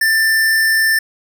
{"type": "tone", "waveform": "square", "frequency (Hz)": 1779, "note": "A6", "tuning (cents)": 19, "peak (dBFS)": -12, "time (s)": [0.01, 0.99], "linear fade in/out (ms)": 5, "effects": []}